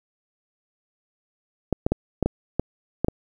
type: clicks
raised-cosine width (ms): 2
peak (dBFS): -7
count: 8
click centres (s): 1.727 / 1.865 / 1.92 / 2.227 / 2.26 / 2.596 / 3.046 / 3.084
effects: 8-bit